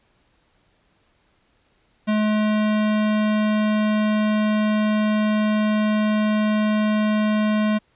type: tone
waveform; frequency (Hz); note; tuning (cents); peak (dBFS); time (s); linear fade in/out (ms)
square; 213.2; G#3; +46; -18; 2.07-7.79; 20
effects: pink hiss -63 dBFS RMS until 7.95 s + resampled to 8000 Hz